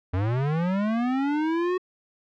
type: linear sweep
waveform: square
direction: up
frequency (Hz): 87 to 371.3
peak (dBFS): -23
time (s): 0.13-1.78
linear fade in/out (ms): 10
effects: low-pass 2000 Hz 12 dB/octave